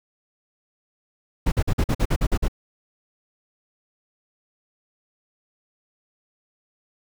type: noise bursts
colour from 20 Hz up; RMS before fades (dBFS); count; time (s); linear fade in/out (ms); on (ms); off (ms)
brown; -19; 10; 1.46-2.483; 10; 60; 47
effects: none